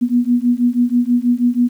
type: beating tone pair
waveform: sine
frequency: 240 / 246.2 Hz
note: B3 / B3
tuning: -49 / -5 cents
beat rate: 6.2 Hz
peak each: -15 dBFS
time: 0.01-1.69 s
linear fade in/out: 20 ms
effects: 8-bit